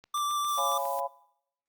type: click train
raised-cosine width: 0.2 ms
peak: -31 dBFS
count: 8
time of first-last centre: 0.04-0.99 s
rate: 7.37 Hz
type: tone with vibrato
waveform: square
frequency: 1174.7 Hz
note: D6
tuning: in tune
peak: -28 dBFS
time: 0.14-0.78 s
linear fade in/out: 5 ms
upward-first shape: sine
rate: 6.7 Hz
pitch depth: 13 cents each way
type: noise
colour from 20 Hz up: violet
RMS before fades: -42 dBFS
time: 0.48-1 s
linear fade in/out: 0 ms
type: chord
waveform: sine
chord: C# dominant seventh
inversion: none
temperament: just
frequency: 554.4 / 693 / 831.5 / 997.9 Hz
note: C#5 / E#5 / G#5 / B5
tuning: 0 / -14 / +2 / +18 cents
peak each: -34 dBFS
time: 0.57-1.08 s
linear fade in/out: 20 ms
effects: noise-tail reverb RT60 0.8 s tail -22 dB re dry + Opus 48 kbps